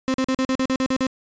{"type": "tone bursts", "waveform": "35% pulse", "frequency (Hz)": 261.6, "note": "C4", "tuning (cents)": 0, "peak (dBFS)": -17, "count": 10, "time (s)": [0.08, 1.068], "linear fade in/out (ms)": 0, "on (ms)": 61, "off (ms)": 42, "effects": ["resampled to 16000 Hz"]}